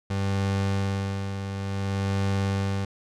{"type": "tone with tremolo", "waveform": "30% pulse", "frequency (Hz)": 98, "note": "G2", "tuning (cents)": 0, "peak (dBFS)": -20, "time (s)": [0.1, 2.85], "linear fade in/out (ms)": 5, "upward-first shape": "sine", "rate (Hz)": 0.56, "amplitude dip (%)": 55, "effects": ["low-pass 7000 Hz 12 dB/octave"]}